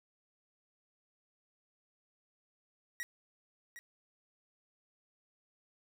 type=tone with echo; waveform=45% pulse; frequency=1906 Hz; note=A#6; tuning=38 cents sharp; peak=-37 dBFS; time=3-3.03 s; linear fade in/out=0 ms; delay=760 ms; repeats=1; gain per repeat=-10 dB; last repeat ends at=3.79 s; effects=none